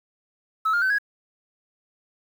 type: tone with pitch steps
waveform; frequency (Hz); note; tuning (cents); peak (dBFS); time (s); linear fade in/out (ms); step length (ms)
sine; 1300 / 1409.5 / 1528.2 / 1656.9; E6 / F6 / G6 / G#6; -24 / +16 / -44 / -5; -17; 0.65-0.986; 10; 84
effects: tanh soft clip ceiling -17 dBFS + 8-bit